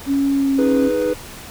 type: tone with pitch glide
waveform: sine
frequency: 277.1 to 272.3 Hz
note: C#4 to C#4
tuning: -1 to -31 cents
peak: -14 dBFS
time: 0.06-0.91 s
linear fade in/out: 50 ms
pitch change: -30 cents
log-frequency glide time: 0.35-0.53 s
type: chord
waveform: triangle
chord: G# minor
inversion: second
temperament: equal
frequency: 311.1 / 415.3 / 493.9 Hz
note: D#4 / G#4 / B4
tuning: 0 / 0 / 0 cents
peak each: -21 / -21 / -16 dBFS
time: 0.58-1.14 s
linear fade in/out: 10 ms
effects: tanh soft clip ceiling -5 dBFS + pink hiss -36 dBFS RMS until 1.5 s